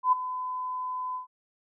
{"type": "tone with ADSR envelope", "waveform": "sine", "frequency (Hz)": 1011, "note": "B5", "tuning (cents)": 40, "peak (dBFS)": -16, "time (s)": [0.03, 1.27], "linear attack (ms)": 92, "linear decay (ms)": 14, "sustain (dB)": -14, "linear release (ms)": 120, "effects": []}